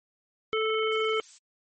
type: harmonic tone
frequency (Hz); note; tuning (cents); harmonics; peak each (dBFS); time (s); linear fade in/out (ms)
438.4; A4; -6; 1 / 3 / 5 / 7; -26 / -31 / -33 / -34; 0.53-1.2; 0
type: noise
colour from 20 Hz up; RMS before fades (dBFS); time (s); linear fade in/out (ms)
violet; -42; 0.91-1.39; 20
effects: MP3 32 kbps